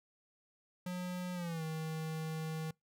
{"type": "tone with pitch glide", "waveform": "square", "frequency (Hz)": [180.3, 158.78], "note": ["F#3", "D#3"], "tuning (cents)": [-45, 35], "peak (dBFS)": -38, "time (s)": [0.86, 2.71], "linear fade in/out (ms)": 5, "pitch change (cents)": -220, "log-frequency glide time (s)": [1.34, 1.63], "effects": ["noise-tail reverb RT60 0.2 s tail -26 dB re dry"]}